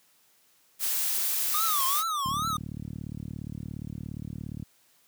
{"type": "noise", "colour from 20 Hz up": "blue", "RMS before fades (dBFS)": -28, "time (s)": [0.79, 2.04], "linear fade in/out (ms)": 50}
{"type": "tone with vibrato", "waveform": "square", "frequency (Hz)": 1186, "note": "D6", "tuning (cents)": 17, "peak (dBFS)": -28, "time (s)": [1.54, 2.57], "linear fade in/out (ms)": 5, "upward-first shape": "triangle", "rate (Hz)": 2.4, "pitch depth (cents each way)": 230}
{"type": "click train", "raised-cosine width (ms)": 5, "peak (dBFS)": -22, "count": 89, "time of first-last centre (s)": [2.26, 4.626], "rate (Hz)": 37.2}
{"effects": ["white hiss -64 dBFS RMS until 5.07 s", "high-pass 100 Hz 12 dB/octave"]}